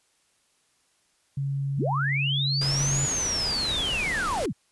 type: tone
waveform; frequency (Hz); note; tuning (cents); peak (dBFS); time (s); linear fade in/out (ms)
sine; 138.59; C#3; 0; -25; 1.37-3.06; 5
type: linear two-way sweep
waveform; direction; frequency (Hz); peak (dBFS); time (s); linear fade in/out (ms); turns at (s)
sine; up then down; 69.3 to 7020 to 69.3; -25; 1.77-4.53; 20; 3.02
type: noise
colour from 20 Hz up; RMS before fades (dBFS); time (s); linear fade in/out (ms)
pink; -33; 2.61-4.46; 5
effects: white hiss -67 dBFS RMS until 4.71 s + resampled to 24000 Hz